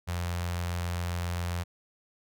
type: tone with notch filter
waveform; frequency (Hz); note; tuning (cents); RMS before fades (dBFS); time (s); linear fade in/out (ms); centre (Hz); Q
sawtooth; 87.31; F2; 0; -32; 0.07-1.64; 20; 300; 0.64
effects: none